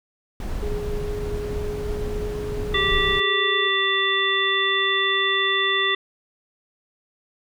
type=noise; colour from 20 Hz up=brown; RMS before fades=-28 dBFS; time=0.4-3.2 s; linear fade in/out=2 ms
type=tone with pitch glide; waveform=sine; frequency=415.3 to 418.4 Hz; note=G#4 to G#4; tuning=0 to +13 cents; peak=-28 dBFS; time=0.62-3.68 s; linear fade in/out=10 ms; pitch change=+13 cents; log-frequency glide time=1.26-2.25 s
type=harmonic tone; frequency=389.8 Hz; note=G4; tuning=10 cents flat; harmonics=1 / 3 / 5 / 7 / 9; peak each=-27 / -26 / -22 / -31 / -23 dBFS; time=2.74-5.95 s; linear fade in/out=5 ms
effects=none